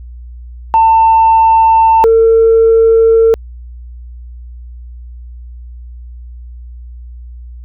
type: tone pair in turn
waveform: sine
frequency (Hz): 896 / 452.2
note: A5 / A4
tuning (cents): +31 / +47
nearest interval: octave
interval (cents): 1184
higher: first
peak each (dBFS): -3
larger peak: neither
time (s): 0.74-2.04 / 2.04-3.34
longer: neither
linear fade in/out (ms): 0
effects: tanh soft clip ceiling -1 dBFS + added 60 Hz sine -27 dBFS peak until 7.64 s